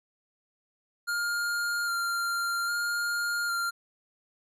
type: tone with vibrato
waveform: square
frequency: 1400 Hz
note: F6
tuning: 4 cents sharp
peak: -28 dBFS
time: 1.07-3.71 s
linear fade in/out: 20 ms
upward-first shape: square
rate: 0.62 Hz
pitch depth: 14 cents each way
effects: resampled to 32000 Hz